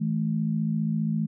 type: tone pair together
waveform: sine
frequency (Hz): 161.4 / 216.4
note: E3 / A3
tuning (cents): -36 / -29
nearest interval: perfect fourth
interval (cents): 507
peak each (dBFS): -26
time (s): 0-1.27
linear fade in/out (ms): 20
effects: none